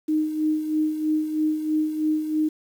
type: tone with tremolo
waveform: sine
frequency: 309.1 Hz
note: D#4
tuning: 11 cents flat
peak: -18 dBFS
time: 0.08-2.49 s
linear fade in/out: 10 ms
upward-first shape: sine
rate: 3.1 Hz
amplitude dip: 60%
effects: 8-bit